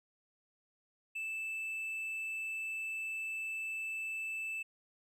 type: tone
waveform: triangle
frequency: 2637 Hz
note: E7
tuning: in tune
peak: -35 dBFS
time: 1.15-4.63 s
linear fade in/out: 10 ms
effects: none

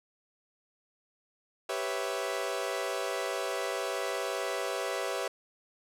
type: chord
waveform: sawtooth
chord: C# half-diminished seventh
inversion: second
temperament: equal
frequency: 392 / 493.9 / 554.4 / 659.3 Hz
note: G4 / B4 / C#5 / E5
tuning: 0 / 0 / 0 / 0 cents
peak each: -33 dBFS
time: 1.69-5.28 s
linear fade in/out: 5 ms
effects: low-pass 12000 Hz 12 dB/octave

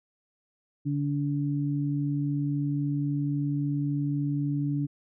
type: tone pair together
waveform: sine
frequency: 143.7 / 287.4 Hz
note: D3 / D4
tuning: -37 / -37 cents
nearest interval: octave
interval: 1200 cents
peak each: -27 / -29 dBFS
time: 0.85-4.87 s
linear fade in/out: 20 ms
effects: none

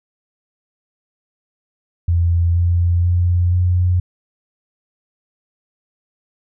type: tone with pitch steps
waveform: sine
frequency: 85.4 / 86.79 / 88.21 / 89.65 Hz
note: F2 / F2 / F2 / F2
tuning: -38 / -10 / +18 / +46 cents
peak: -12 dBFS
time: 2.08-4 s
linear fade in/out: 5 ms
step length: 480 ms
effects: none

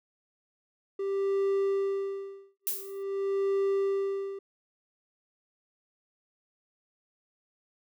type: tone with tremolo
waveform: triangle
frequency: 393 Hz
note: G4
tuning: 4 cents sharp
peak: -22 dBFS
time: 0.99-4.39 s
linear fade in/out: 5 ms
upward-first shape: sine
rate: 0.47 Hz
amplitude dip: 100%
type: noise with exponential decay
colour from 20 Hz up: violet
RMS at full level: -27 dBFS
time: 2.67-3.03 s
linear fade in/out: 0 ms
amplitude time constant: 78 ms
effects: none

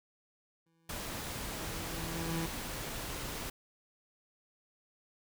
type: tone with exponential growth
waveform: 25% pulse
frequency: 164.81 Hz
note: E3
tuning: in tune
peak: -29 dBFS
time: 0.66-2.46 s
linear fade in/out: 5 ms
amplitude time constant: 390 ms
type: noise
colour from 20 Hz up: pink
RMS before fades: -40 dBFS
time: 0.89-3.5 s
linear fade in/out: 5 ms
effects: none

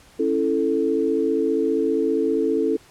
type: chord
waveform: sine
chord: A major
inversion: first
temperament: just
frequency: 275 / 330 / 440 Hz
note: C#4 / E4 / A4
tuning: -14 / +2 / 0 cents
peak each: -24 / -23 / -21 dBFS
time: 0.19-2.77 s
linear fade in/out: 10 ms
effects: pink hiss -51 dBFS RMS until 2.9 s + low-pass 11000 Hz 12 dB/octave

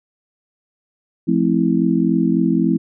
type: chord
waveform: sine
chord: F major seventh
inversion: none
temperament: just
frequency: 174.61 / 218.3 / 261.9 / 327.4 Hz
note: F3 / A3 / C4 / E4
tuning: 0 / -13 / +2 / -12 cents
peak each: -19 dBFS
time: 1.27-2.78 s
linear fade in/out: 20 ms
effects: none

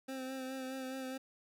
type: tone with vibrato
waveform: 25% pulse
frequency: 262.2 Hz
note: C4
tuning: 4 cents sharp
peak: -36 dBFS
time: 0.08-1.18 s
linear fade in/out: 10 ms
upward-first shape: sine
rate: 4.8 Hz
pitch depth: 26 cents each way
effects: none

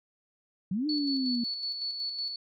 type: linear two-way sweep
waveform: sine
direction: up then down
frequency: 170.1 to 306.7 to 232.8 Hz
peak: -27 dBFS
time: 0.71-1.44 s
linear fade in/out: 5 ms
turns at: 0.87 s
type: tone with tremolo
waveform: sine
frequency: 4435 Hz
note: C#8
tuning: in tune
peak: -30 dBFS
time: 0.89-2.36 s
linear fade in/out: 2 ms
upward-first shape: square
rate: 5.4 Hz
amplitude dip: 40%
effects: none

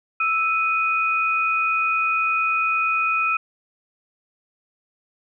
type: tone pair together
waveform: sine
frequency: 1317.7 / 2489 Hz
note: E6 / D#7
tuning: -1 / 0 cents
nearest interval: major seventh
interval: 1101 cents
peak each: -21 dBFS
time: 0.2-3.37 s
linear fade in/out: 5 ms
effects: none

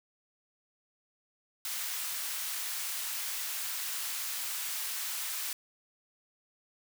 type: high-pass noise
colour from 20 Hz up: white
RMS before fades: -36 dBFS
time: 1.65-5.53 s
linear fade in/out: 2 ms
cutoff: 1100 Hz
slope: 12 dB/octave
effects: none

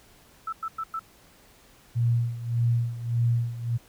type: tone bursts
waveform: sine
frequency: 1318.5 Hz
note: E6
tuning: in tune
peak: -28 dBFS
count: 4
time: 0.47-0.994 s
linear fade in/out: 5 ms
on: 56 ms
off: 100 ms
type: tone with tremolo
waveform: sine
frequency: 118.1 Hz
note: A#2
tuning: 23 cents sharp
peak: -19 dBFS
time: 1.95-3.78 s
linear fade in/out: 20 ms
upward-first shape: sine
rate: 1.7 Hz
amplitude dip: 80%
effects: pink hiss -56 dBFS RMS until 3.88 s

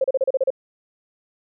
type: tone bursts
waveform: sine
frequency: 530 Hz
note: C5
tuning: 22 cents sharp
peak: -15 dBFS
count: 8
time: 0.01-0.504 s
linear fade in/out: 5 ms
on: 32 ms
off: 34 ms
effects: none

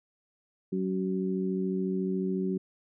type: harmonic tone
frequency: 94 Hz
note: F#2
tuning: 28 cents sharp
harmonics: 2 / 3 / 4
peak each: -29 / -36 / -32 dBFS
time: 0.72-2.58 s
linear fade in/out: 10 ms
effects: none

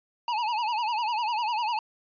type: tone with vibrato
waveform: square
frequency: 906 Hz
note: A#5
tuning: 50 cents flat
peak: -26 dBFS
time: 0.28-1.79 s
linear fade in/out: 2 ms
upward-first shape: sine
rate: 10 Hz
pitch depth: 130 cents each way
effects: resampled to 11025 Hz

